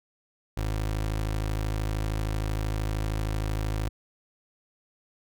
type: tone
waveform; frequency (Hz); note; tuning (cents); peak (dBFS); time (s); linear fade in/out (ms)
25% pulse; 53; G#1; +36; -23; 0.57-3.89; 5
effects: none